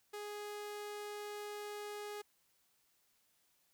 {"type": "tone", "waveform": "sawtooth", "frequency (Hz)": 415.3, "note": "G#4", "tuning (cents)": 0, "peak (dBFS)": -39, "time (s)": [0.13, 2.22], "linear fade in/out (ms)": 10, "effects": ["white hiss -75 dBFS RMS until 3.73 s"]}